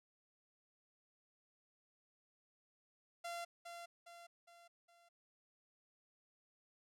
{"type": "tone with echo", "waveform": "sawtooth", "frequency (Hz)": 687, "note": "F5", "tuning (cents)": -29, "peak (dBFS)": -39, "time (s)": [3.24, 3.45], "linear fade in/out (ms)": 10, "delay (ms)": 410, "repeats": 4, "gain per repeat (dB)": -6, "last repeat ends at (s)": 5.09, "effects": ["low-pass 12000 Hz 12 dB/octave"]}